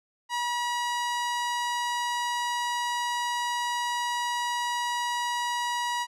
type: tone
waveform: sawtooth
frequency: 964 Hz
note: B5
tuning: 42 cents flat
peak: -23 dBFS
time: 0.29-6.07 s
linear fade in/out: 50 ms
effects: low-pass 9000 Hz 12 dB/octave